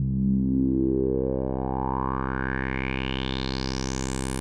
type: tone with low-pass filter sweep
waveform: 10% pulse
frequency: 65.6 Hz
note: C2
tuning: 5 cents sharp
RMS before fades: -26 dBFS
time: 0-4.4 s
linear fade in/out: 0 ms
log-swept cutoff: 150 to 10000 Hz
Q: 5.5
effects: none